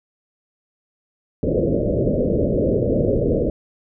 white low-pass noise, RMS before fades -19 dBFS, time 1.43-3.5 s, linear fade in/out 2 ms, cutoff 600 Hz, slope 96 dB/octave, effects none

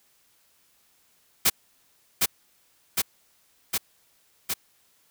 white noise with echo, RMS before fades -19 dBFS, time 1.45-1.5 s, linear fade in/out 10 ms, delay 760 ms, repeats 4, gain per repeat -2 dB, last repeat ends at 4.54 s, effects white hiss -64 dBFS RMS until 5.1 s

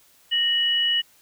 sine tone pair together, 1848 / 2934 Hz, A#6 / F#7, -16 / -15 cents, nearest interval minor sixth, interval 801 cents, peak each -28 / -19 dBFS, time 0.31-1.02 s, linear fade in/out 20 ms, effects white hiss -57 dBFS RMS until 1.21 s

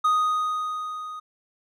triangle tone with level ramp, 1244.5 Hz, D#6, in tune, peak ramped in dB -15 to -32 dBFS, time 0.04-1.2 s, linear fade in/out 10 ms, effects none

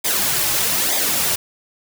white noise with flanger, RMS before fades -19 dBFS, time 0.04-1.36 s, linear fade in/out 10 ms, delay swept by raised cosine 0.7 to 4.3 ms, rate 1.1 Hz, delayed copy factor -0.65, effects none

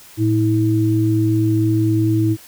sine tone pair together, 112.16 / 322.5 Hz, A2 / E4, +34 / -38 cents, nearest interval octave + tritone, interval 1828 cents, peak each -16 dBFS, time 0.17-2.37 s, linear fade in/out 50 ms, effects white hiss -43 dBFS RMS until 2.47 s

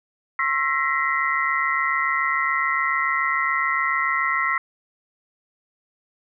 sine tone cluster, 1077 / 1334 / 1897 / 2044 Hz, C6 / E6 / A#6 / C7, +50 / +20 / +30 / -41 cents, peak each -25 dBFS, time 0.39-4.58 s, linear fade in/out 2 ms, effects none

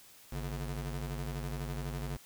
35% pulse ring-modulated tone, 96.4 Hz, G2, 28 cents flat, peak -31 dBFS, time 0.32-2.17 s, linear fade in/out 5 ms, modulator 42.2 Hz, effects white hiss -57 dBFS RMS until 2.25 s

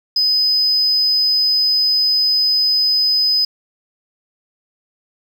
sine tone, 5020 Hz, D#8, 15 cents sharp, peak -11 dBFS, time 0.16-3.45 s, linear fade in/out 5 ms, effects tanh soft clip ceiling -9 dBFS + 7-bit

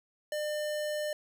square tone, 600 Hz, D5, 37 cents sharp, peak -32 dBFS, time 0.32-1.13 s, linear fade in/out 2 ms, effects none

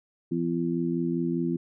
harmonic tone, 85 Hz, F2, 46 cents flat, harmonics 2 / 3 / 4, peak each -29 / -29 / -29 dBFS, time 0.31-1.57 s, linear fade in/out 10 ms, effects none

